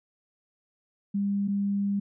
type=tone pair in turn; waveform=sine; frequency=200.4 / 200.4 Hz; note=G3 / G3; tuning=+38 / +38 cents; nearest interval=unison; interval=0 cents; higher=neither; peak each=-24 dBFS; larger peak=neither; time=1.14-1.48 / 1.48-2 s; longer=second; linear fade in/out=10 ms; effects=none